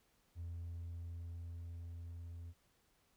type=tone with level ramp; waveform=triangle; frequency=85 Hz; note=F2; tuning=46 cents flat; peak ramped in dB=-39 to -44 dBFS; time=0.35-2.54 s; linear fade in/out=50 ms; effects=tanh soft clip ceiling -38 dBFS + pink hiss -75 dBFS RMS until 3.16 s